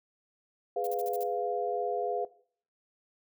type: chord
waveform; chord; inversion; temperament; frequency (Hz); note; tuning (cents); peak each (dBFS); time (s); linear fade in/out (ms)
sine; F diminished; first; equal with one note detuned; 415.3 / 498.5 / 698.5; Ab4 / Cb5 / F5; 0 / +16 / 0; -33 / -33 / -32; 0.76-2.25; 5
type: noise bursts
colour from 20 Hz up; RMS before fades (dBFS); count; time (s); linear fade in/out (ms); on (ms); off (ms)
violet; -43; 6; 0.84-1.235; 2; 30; 43
effects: noise-tail reverb RT60 0.5 s tail -18 dB re dry